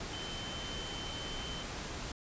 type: tone in noise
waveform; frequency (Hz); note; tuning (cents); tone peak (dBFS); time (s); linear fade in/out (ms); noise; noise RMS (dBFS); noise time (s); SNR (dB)
sine; 3074; G7; -35; -43; 0.13-1.63; 5; pink; -41; 0-2.12; -5
effects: resampled to 16000 Hz